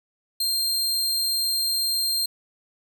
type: tone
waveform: sawtooth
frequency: 4186 Hz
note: C8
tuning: in tune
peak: -19 dBFS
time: 0.4-2.26 s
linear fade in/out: 5 ms
effects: none